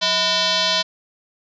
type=tone with frequency modulation; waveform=sine; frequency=182 Hz; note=F#3; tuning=28 cents flat; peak=-16 dBFS; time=0.01-0.83 s; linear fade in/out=20 ms; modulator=823 Hz; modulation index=5.8; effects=none